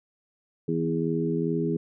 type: harmonic tone with a mistuned harmonic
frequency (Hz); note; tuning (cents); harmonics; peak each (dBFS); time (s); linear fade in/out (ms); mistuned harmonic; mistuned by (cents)
82.41; E2; 0; 2 / 3 / 4 / 5; -28 / -30 / -30 / -29; 0.68-1.77; 5; 2; -27
effects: none